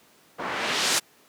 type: noise with low-pass filter sweep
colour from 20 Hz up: white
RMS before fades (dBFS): -26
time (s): 0.38-1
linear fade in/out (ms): 20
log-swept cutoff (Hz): 960 to 9400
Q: 0.9
effects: pink hiss -57 dBFS RMS until 1.28 s + high-pass 200 Hz 12 dB/octave